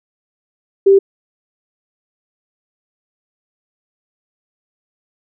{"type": "tone", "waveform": "sine", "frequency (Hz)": 392, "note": "G4", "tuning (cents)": 0, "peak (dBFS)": -5, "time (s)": [0.86, 0.99], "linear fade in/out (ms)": 10, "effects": []}